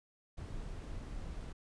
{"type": "noise", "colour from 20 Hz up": "brown", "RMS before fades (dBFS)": -43, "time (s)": [0.37, 1.53], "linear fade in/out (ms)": 10, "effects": ["resampled to 22050 Hz"]}